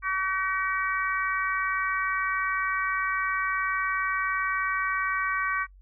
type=harmonic tone; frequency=380.3 Hz; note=F#4; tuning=48 cents sharp; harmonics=3 / 4 / 5 / 6; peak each=-28 / -30 / -32 / -34 dBFS; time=0.02-5.67 s; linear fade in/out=50 ms; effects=noise-tail reverb RT60 0.1 s tail -24 dB re dry + added 47 Hz sine -49 dBFS peak until 5.81 s